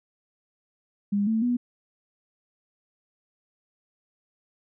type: tone with pitch steps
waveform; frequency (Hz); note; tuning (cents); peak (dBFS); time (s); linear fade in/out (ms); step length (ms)
sine; 202.7 / 222.3 / 243.9; G#3 / A3 / B3; -42 / +18 / -21; -21; 1.12-1.57; 10; 150
effects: none